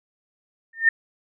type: tone with exponential growth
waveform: sine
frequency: 1815 Hz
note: A#6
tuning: 47 cents flat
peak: -9 dBFS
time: 0.73-0.89 s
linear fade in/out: 5 ms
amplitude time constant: 33 ms
effects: none